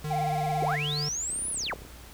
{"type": "tone with pitch glide", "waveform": "square", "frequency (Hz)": [151.3, 148.27], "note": ["D#3", "D3"], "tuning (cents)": [-48, 17], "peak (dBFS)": -31, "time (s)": [0.04, 1.09], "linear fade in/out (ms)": 5, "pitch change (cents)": -35, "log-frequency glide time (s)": [0.65, 0.8]}
{"type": "tone with vibrato", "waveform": "triangle", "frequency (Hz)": 740, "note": "F#5", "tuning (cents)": 0, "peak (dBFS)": -25, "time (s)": [0.1, 0.76], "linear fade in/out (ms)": 10, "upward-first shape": "sine", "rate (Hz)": 18, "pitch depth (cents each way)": 110}
{"type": "linear two-way sweep", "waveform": "sine", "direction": "up then down", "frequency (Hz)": [311.1, 10380, 311.1], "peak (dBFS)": -29, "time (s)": [0.62, 1.74], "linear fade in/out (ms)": 2, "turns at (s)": 1.51}
{"type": "click train", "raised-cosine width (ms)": 2, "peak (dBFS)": -33, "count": 19, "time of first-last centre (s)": [1.3, 1.85], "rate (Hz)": 32.7}
{"effects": ["added 60 Hz sine -48 dBFS peak until 2.13 s", "pink hiss -49 dBFS RMS until 2.13 s"]}